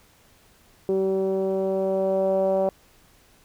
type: tone with low-pass filter sweep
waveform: 10% pulse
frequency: 191.5 Hz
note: G3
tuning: 40 cents flat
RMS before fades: -23 dBFS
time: 0.89-2.69 s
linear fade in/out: 0 ms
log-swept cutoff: 410 to 620 Hz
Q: 4.2
effects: pink hiss -57 dBFS RMS until 3.44 s